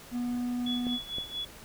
triangle tone with pitch glide, 243.3 to 244.9 Hz, B3 to B3, -26 to -14 cents, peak -27 dBFS, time 0.11-0.99 s, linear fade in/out 50 ms, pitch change +12 cents, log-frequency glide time 0.27-0.45 s
sine tone with tremolo, 3395 Hz, G#7, 37 cents sharp, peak -31 dBFS, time 0.66-1.45 s, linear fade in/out 5 ms, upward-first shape sine, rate 4.4 Hz, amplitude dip 80%
clicks, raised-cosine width 2 ms, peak -25 dBFS, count 2, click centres 0.868 / 1.184 s
effects pink hiss -49 dBFS RMS until 1.64 s

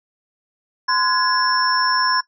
sine tone cluster, 1026 / 1457 / 1672 / 5400 Hz, C6 / F#6 / G#6 / E8, -34 / -27 / +11 / +41 cents, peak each -19 / -28 / -21 / -22 dBFS, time 0.88-2.21 s, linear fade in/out 10 ms, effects noise-tail reverb RT60 0.1 s tail -18 dB re dry

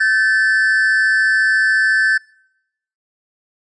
triangle tone pair together, 1535.9 / 1750 Hz, G6 / A6, -36 / -10 cents, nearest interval major second, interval 226 cents, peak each -13 dBFS, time 0-2.18 s, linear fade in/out 10 ms, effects noise-tail reverb RT60 0.8 s tail -25 dB re dry + resampled to 22050 Hz

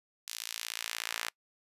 sawtooth tone with high-pass filter sweep, 56.7 Hz, A#1, 47 cents flat, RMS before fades -39 dBFS, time 0.27-1.3 s, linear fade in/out 10 ms, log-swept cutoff 4300 to 1600 Hz, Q 0.87, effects noise-tail reverb RT60 0.1 s tail -26 dB re dry + resampled to 32000 Hz

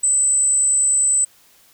sine tone, 8030 Hz, B8, 28 cents sharp, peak -12 dBFS, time 0.03-1.25 s, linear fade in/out 10 ms, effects tanh soft clip ceiling -11 dBFS + white hiss -53 dBFS RMS until 1.73 s

